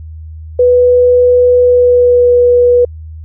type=tone with pitch glide; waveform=sine; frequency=493.9 to 487.9 Hz; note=B4 to B4; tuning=0 to -21 cents; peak=-4 dBFS; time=0.59-2.85 s; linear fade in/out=5 ms; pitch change=-21 cents; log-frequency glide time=1.6-2.32 s; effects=added 79 Hz sine -25 dBFS peak until 3.24 s